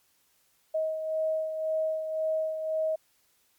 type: beating tone pair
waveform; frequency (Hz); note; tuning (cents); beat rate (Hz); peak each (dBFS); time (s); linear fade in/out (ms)
sine; 632 / 633.9; D#5 / D#5; +27 / +32; 1.9; -27 / -36; 0.74-2.96; 10
effects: white hiss -68 dBFS RMS until 3.58 s + MP3 96 kbps